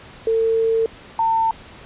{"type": "tone pair in turn", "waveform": "sine", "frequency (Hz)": [450.1, 900.2], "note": ["A4", "A5"], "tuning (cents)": [39, 39], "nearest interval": "octave", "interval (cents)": 1200, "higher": "second", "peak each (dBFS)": -15, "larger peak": "neither", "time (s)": [[0.27, 0.86], [1.19, 1.51]], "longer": "first", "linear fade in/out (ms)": 2, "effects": ["pink hiss -42 dBFS RMS until 1.85 s", "resampled to 8000 Hz"]}